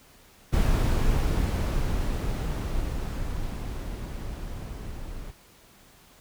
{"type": "noise with level ramp", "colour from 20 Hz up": "brown", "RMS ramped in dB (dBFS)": [-21, -38], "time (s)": [0.52, 5.32], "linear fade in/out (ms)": 20, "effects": ["pink hiss -55 dBFS RMS until 6.2 s"]}